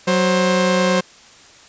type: tone pair together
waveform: sawtooth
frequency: 186.22 / 529 Hz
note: F#3 / C5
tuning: +11 / +19 cents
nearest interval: octave + tritone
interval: 1808 cents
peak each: -13 dBFS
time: 0.07-1.01 s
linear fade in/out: 10 ms
effects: white hiss -45 dBFS RMS until 1.68 s + resampled to 16000 Hz

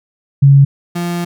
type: tone pair in turn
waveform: sine / 35% pulse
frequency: 139 / 173.37 Hz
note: C#3 / F3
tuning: +5 / -12 cents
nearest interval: major third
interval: 383 cents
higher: second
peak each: -3 / -15 dBFS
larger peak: first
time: 0.42-0.65 / 0.95-1.25 s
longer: second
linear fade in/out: 10 ms
effects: none

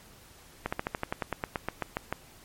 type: slowing click train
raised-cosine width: 0.5 ms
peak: -14 dBFS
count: 15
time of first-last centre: 0.66-2.126 s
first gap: 65 ms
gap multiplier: 1.07
effects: pink hiss -54 dBFS RMS until 2.44 s + MP3 64 kbps

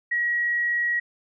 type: tone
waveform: sine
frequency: 1908 Hz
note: A#6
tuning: 40 cents sharp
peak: -21 dBFS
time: 0.11-1 s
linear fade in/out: 10 ms
effects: none

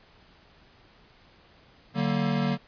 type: chord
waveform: square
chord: D augmented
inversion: none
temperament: equal with one note detuned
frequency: 146.83 / 189.65 / 233.1 Hz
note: D3 / F#3 / A#3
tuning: 0 / +43 / 0 cents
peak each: -29 dBFS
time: 1.94-2.58 s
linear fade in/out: 50 ms
effects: pink hiss -57 dBFS RMS until 2.67 s + resampled to 11025 Hz

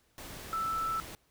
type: tone in noise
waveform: sine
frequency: 1322 Hz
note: E6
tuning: 5 cents sharp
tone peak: -30 dBFS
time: 0.53-1 s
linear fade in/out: 0 ms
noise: pink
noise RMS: -45 dBFS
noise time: 0.18-1.15 s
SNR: +12 dB
effects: pink hiss -70 dBFS RMS until 1.3 s

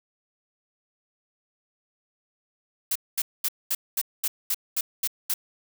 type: noise bursts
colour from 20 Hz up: blue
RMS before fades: -25 dBFS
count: 10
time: 2.91-5.34 s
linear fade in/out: 5 ms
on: 45 ms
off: 220 ms
effects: none

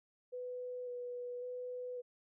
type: tone with vibrato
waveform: sine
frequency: 493.9 Hz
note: B4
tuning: in tune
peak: -40 dBFS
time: 0.32-2.02 s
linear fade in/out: 20 ms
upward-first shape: square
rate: 0.91 Hz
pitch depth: 13 cents each way
effects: none

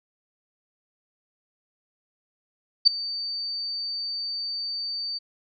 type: tone with ADSR envelope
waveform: sine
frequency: 4595 Hz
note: D8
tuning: 39 cents flat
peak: -8 dBFS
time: 2.85-5.19 s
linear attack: 24 ms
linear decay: 4 ms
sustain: -20 dB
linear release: 19 ms
effects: none

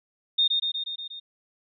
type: tone with echo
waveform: sine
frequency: 3667 Hz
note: A#7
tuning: 29 cents flat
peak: -18 dBFS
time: 0.38-0.48 s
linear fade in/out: 10 ms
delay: 120 ms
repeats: 6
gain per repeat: -3 dB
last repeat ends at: 1.2 s
effects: none

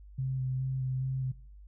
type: tone with vibrato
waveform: sine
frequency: 130.81 Hz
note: C3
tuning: in tune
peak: -29 dBFS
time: 0.18-1.32 s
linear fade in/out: 10 ms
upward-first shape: square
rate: 2.4 Hz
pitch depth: 14 cents each way
effects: noise-tail reverb RT60 0.5 s tail -22 dB re dry + added 50 Hz sine -48 dBFS peak until 1.67 s

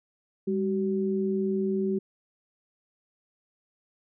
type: tone pair together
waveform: sine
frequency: 200.8 / 380 Hz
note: G3 / F#4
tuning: +42 / +46 cents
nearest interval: major seventh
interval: 1104 cents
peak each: -27 dBFS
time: 0.47-1.99 s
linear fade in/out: 10 ms
effects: none

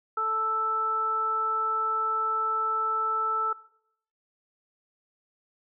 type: harmonic tone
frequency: 440 Hz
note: A4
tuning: in tune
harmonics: 1 / 2 / 3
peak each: -37 / -36 / -25 dBFS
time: 0.17-3.53 s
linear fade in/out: 5 ms
effects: noise-tail reverb RT60 0.7 s tail -20 dB re dry

